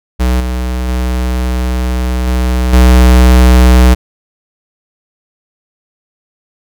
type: tone with level steps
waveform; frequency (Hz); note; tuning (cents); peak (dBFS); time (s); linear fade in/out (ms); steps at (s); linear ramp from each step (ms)
square; 62.3; B1; +16; -9 / -14 / -12 / -10 / -3; 0.19-3.95; 20; 0.4 / 0.88 / 2.27 / 2.73; 5
effects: none